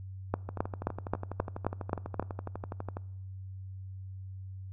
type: two click trains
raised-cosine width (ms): 1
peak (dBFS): -14 / -23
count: 8 / 31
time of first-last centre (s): 0.34-2.197 / 0.49-2.969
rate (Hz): 3.77 / 12.1
effects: noise-tail reverb RT60 0.9 s tail -23 dB re dry + added 95 Hz sine -40 dBFS peak until 4.72 s